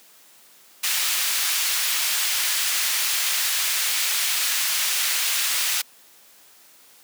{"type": "high-pass noise", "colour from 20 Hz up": "pink", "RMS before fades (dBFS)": -23, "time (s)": [0.83, 5.82], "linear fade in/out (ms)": 10, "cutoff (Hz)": 2200, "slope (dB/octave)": 12, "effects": ["white hiss -52 dBFS RMS until 7.03 s", "high-pass 200 Hz 12 dB/octave"]}